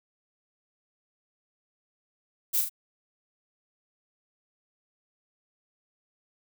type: noise with echo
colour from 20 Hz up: violet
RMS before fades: -25 dBFS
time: 2.53-2.62 s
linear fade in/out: 20 ms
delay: 38 ms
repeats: 2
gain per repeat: -5 dB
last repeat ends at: 2.696 s
effects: none